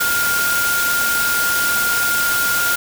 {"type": "tone in noise", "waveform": "sine", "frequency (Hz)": 1410, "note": "F6", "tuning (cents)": 16, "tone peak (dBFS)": -17, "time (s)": [0, 2.76], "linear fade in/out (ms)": 10, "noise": "white", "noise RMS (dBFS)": -21, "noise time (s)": [0, 2.76], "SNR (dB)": 1, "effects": []}